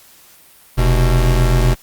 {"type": "tone pair together", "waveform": "square", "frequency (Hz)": [43.72, 123.47], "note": ["F1", "B2"], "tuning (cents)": [3, 0], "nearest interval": "octave + tritone", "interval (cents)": 1797, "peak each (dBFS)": [-13, -16], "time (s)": [0.77, 1.75], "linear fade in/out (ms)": 20, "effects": ["white hiss -46 dBFS RMS until 1.82 s", "Opus 48 kbps"]}